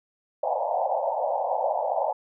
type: band-pass noise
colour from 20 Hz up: pink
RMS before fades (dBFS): -26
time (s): 0.43-2.13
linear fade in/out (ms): 5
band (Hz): 530 to 920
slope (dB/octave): 96
effects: none